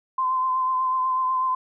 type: tone with vibrato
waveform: sine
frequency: 1033 Hz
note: C6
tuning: 22 cents flat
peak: -20 dBFS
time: 0.18-1.55 s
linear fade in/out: 5 ms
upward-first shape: triangle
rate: 8.1 Hz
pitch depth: 29 cents each way
effects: none